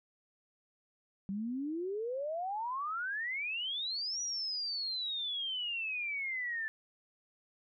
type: exponential two-way sweep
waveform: sine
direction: up then down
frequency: 189.7 to 5860 to 1748 Hz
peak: -34 dBFS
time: 1.29-6.68 s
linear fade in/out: 0 ms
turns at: 4.21 s
effects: none